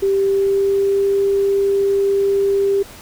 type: tone with pitch glide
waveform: sine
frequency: 392 to 396.1 Hz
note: G4 to G4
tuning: 0 to +18 cents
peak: -13 dBFS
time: 0.02-2.83 s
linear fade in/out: 10 ms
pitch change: +18 cents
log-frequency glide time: 0.2-1.04 s
effects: pink hiss -39 dBFS RMS until 3.01 s

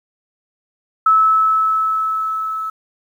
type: tone with level ramp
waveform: sine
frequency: 1302 Hz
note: E6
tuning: 22 cents flat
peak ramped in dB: -8 to -21 dBFS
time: 1.06-2.7 s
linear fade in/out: 5 ms
effects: 8-bit

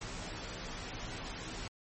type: noise with comb filter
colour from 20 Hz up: pink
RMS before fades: -42 dBFS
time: 0.01-1.68 s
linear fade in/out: 5 ms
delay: 14 ms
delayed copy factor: -0.9
effects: MP3 32 kbps

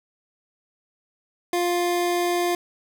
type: tone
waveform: 25% pulse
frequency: 350.6 Hz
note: F4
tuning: 7 cents sharp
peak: -17 dBFS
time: 1.53-2.55 s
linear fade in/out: 2 ms
effects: 9-bit

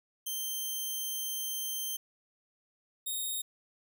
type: tone pair in turn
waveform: 5% pulse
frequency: 3136 / 3715 Hz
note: G7 / A#7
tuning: 0 / -7 cents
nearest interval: minor third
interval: 293 cents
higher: second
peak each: -25 dBFS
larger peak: neither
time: 0.26-1.97 / 3.06-3.42 s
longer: first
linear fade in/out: 10 ms
effects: none

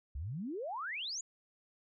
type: exponential sweep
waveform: sine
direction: up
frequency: 60.9 to 7180 Hz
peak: -37 dBFS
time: 0.15-1.21 s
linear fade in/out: 5 ms
effects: none

